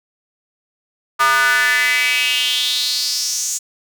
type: tone with high-pass filter sweep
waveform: square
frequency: 134.7 Hz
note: C#3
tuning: 49 cents flat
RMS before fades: -17 dBFS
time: 1.19-3.59 s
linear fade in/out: 20 ms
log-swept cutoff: 1200 to 7000 Hz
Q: 5
effects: none